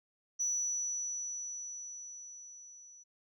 sine tone with level ramp, 5920 Hz, F#8, in tune, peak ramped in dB -28 to -53 dBFS, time 0.39-3.04 s, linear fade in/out 20 ms, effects tanh soft clip ceiling -27 dBFS

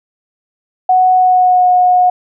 sine tone with pitch glide, 740 to 726 Hz, F#5 to F#5, 0 to -33 cents, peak -6 dBFS, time 0.89-2.1 s, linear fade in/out 5 ms, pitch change -33 cents, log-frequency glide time 1.13-1.68 s, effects none

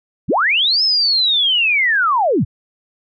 sine linear two-way sweep, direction up then down, 70.3 to 5274 to 70.3 Hz, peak -12 dBFS, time 0.28-2.45 s, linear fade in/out 20 ms, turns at 0.83 s, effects none

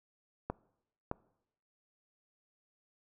clicks, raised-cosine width 1 ms, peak -20 dBFS, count 2, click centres 0.5 / 1.114 s, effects noise-tail reverb RT60 0.8 s tail -23 dB re dry

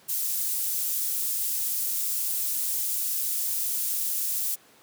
pink high-pass noise, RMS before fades -28 dBFS, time 0.08-4.56 s, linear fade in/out 20 ms, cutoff 11000 Hz, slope 12 dB/octave, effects pink hiss -56 dBFS RMS until 4.82 s + high-pass 200 Hz 12 dB/octave

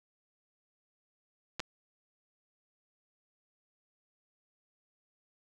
clicks, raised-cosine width 0.2 ms, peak -18 dBFS, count 2, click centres 1.596 / 1.602 s, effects none

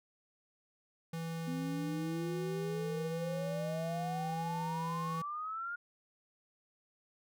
square tone, 164.81 Hz, E3, in tune, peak -38 dBFS, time 1.13-5.22 s, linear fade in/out 5 ms
sine exponential sweep, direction up, 250.2 to 1431 Hz, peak -37 dBFS, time 1.47-5.76 s, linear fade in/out 10 ms
effects none

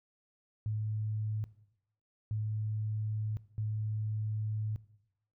sine tone bursts at uneven times, 107.6 Hz, A2, 38 cents flat, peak -31 dBFS, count 3, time 0.66-1.44 / 2.31-3.37 / 3.58-4.76 s, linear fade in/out 0 ms, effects noise-tail reverb RT60 0.8 s tail -18 dB re dry

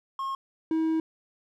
triangle tone pair in turn, 1079 / 320.8 Hz, C#6 / E4, -47 / -47 cents, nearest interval octave + major sixth, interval 2100 cents, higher first, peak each -27 / -21 dBFS, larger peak second, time 0.19-0.35 / 0.71-1 s, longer second, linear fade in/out 2 ms, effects none

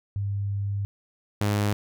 sine / sawtooth tone pair in turn, 100.2 / 103.2 Hz, G2 / G#2, +38 / -10 cents, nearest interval minor second, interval 52 cents, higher second, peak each -25 / -18 dBFS, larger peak second, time 0.16-0.85 / 1.41-1.73 s, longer first, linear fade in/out 0 ms, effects none

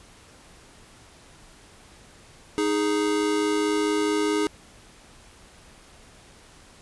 square tone pair together, 310.7 / 415.3 Hz, D#4 / G#4, -2 / 0 cents, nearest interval perfect fourth, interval 502 cents, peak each -25 dBFS, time 2.58-4.47 s, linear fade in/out 0 ms, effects pink hiss -51 dBFS RMS until 6.81 s + resampled to 24000 Hz

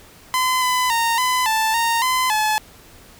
sawtooth tone with pitch steps, 1021 / 1006 / 923 / 1009 / 881 / 924 / 1022 / 859 Hz, C6 / B5 / A#5 / B5 / A5 / A#5 / C6 / A5, -43 / +32 / -17 / +37 / +2 / -16 / -41 / -42 cents, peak -13 dBFS, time 0.34-2.58 s, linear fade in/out 0 ms, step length 280 ms, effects pink hiss -46 dBFS RMS until 3.19 s

